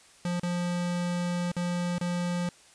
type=tone with dropouts; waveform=square; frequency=175.8 Hz; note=F3; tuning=12 cents sharp; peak=-28 dBFS; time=0.25-2.49 s; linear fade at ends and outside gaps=2 ms; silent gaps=0.397-0.432 / 1.517-1.565 / 1.983-2.011 s; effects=white hiss -56 dBFS RMS until 2.74 s + resampled to 22050 Hz